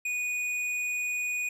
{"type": "tone with hard clipping", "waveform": "triangle", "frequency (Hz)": 2470, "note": "D#7", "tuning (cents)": -13, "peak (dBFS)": -30, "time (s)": [0.05, 1.49], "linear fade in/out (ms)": 5, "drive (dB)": 13, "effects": ["resampled to 32000 Hz"]}